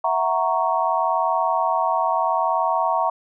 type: chord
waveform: sine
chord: F# dominant seventh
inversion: third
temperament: equal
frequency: 659.3 / 740 / 932.3 / 1108.7 Hz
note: E5 / F#5 / A#5 / C#6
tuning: 0 / 0 / 0 / 0 cents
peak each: -24 / -24 / -22 / -24 dBFS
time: 0.04-3.1 s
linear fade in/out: 5 ms
effects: none